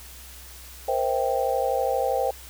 sine chord, C dominant seventh, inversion third, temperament just, 470.9 / 523.3 / 654.1 / 784.9 Hz, Bb4 / C5 / E5 / G5, +18 / 0 / -14 / +2 cents, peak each -29 / -25 / -30 / -26 dBFS, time 0.88-2.31 s, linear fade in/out 5 ms, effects added 63 Hz sine -45 dBFS peak until 2.49 s + white hiss -45 dBFS RMS until 2.49 s

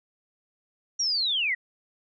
sine linear sweep, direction down, 5800 to 1857 Hz, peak -23 dBFS, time 0.99-1.55 s, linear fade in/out 10 ms, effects none

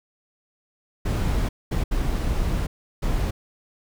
brown noise bursts at uneven times, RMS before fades -23 dBFS, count 4, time 1.05-1.49 / 1.71-1.84 / 1.91-2.67 / 3.02-3.31 s, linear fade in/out 10 ms, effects none

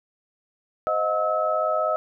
sine tone cluster, 519 / 624 / 720 / 1293 Hz, C5 / D#5 / F#5 / E6, -14 / +5 / -47 / -34 cents, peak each -31 / -23 / -30 / -25 dBFS, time 0.87-1.96 s, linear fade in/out 0 ms, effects none

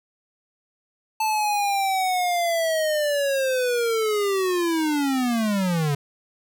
square linear sweep, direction down, 880 to 138.7 Hz, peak -21 dBFS, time 1.2-5.95 s, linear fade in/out 5 ms, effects none

